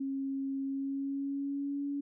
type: tone with pitch glide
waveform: sine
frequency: 271.7 to 283.2 Hz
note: C#4 to C#4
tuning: -35 to +37 cents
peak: -32 dBFS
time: 0-2.01 s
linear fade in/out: 10 ms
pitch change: +72 cents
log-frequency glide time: 0.64-1.85 s
effects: none